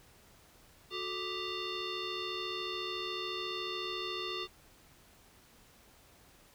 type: tone with frequency modulation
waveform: sine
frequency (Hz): 1975.5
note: B6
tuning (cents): 0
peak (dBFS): -35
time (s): 0.9-4.48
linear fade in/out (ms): 50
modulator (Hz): 805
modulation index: 2.8
effects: pink hiss -61 dBFS RMS until 6.54 s